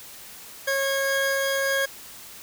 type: tone pair together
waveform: 40% pulse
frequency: 545.9 / 1636 Hz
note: C#5 / G#6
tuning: -27 / -26 cents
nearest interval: octave + perfect fifth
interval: 1901 cents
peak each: -24 / -24 dBFS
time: 0.67-1.86 s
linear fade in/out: 10 ms
effects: white hiss -43 dBFS RMS until 2.42 s